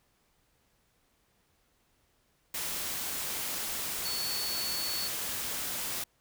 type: tone in noise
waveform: sine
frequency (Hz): 4435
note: C#8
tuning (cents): 0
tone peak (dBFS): -34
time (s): 4.05-5.08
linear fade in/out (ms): 5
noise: white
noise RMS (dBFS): -35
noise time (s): 2.54-6.04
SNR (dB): -2
effects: pink hiss -71 dBFS RMS until 6.2 s